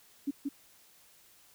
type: tone with echo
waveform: sine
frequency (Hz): 280.4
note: C#4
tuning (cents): +20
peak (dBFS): -28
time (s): 0.27-0.31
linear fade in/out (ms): 10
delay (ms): 180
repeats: 1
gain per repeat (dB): -2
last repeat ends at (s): 0.49
effects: white hiss -61 dBFS RMS until 1.54 s